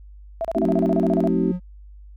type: tone bursts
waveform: sine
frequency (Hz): 663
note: E5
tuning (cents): +10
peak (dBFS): -21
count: 13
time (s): 0.41-1.274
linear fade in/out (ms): 0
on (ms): 36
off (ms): 33
type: chord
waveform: sine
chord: A diminished seventh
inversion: none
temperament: just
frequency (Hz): 220 / 264 / 316.8 / 380.2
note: A3 / C4 / Eb4 / Gb4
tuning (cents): 0 / +16 / +31 / +47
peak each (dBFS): -24 / -24 / -25 / -24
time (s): 0.55-1.52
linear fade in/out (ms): 10
type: tone with pitch glide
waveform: triangle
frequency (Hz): 180.7 to 179.35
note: F#3 to F3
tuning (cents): -41 to +46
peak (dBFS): -21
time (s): 0.61-1.6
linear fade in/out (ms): 50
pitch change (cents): -13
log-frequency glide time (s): 1.03-1.19
effects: added 50 Hz sine -40 dBFS peak until 2.16 s